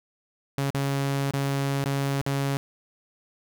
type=tone with dropouts; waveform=sawtooth; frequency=138.59 Hz; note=C#3; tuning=in tune; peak=-20 dBFS; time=0.58-2.57 s; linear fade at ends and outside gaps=0 ms; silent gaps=0.704-0.746 / 1.31-1.336 / 1.84-1.859 / 2.214-2.264 s; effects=none